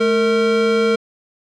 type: tone pair together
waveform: square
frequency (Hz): 216 / 458.2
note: A3 / A#4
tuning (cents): -32 / -30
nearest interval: octave + minor second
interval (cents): 1302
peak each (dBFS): -21 / -15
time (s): 0-0.96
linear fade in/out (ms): 10
effects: low-pass 4000 Hz 12 dB/octave